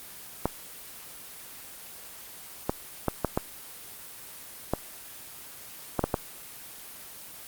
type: clicks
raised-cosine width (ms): 1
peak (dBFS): -9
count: 9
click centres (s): 0.456 / 2.695 / 3.083 / 3.247 / 3.375 / 4.736 / 5.993 / 6.04 / 6.142
effects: white hiss -44 dBFS RMS until 7.47 s + Opus 24 kbps